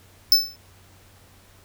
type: tone with exponential decay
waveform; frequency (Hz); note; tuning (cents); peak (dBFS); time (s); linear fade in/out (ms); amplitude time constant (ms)
square; 5274; E8; 0; -9; 0.32-0.56; 1; 52
effects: added 93 Hz sine -54 dBFS peak until 1.64 s + pink hiss -54 dBFS RMS until 1.64 s